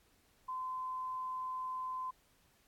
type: tone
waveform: sine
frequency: 1027 Hz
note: C6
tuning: 33 cents flat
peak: -37 dBFS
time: 0.48-2.11 s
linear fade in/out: 10 ms
effects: pink hiss -70 dBFS RMS until 2.67 s + AAC 64 kbps